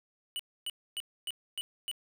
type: tone bursts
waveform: square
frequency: 2956 Hz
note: F#7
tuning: 2 cents flat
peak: -34 dBFS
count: 6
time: 0.36-1.914 s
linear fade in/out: 0 ms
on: 34 ms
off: 270 ms
effects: none